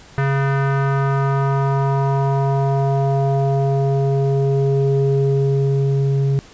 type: tone with low-pass filter sweep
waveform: square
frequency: 137.5 Hz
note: C#3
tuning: 14 cents flat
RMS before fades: -17 dBFS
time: 0.18-6.39 s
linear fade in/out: 0 ms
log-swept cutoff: 1700 to 290 Hz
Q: 2.6
effects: pink hiss -44 dBFS RMS until 6.53 s + resampled to 16000 Hz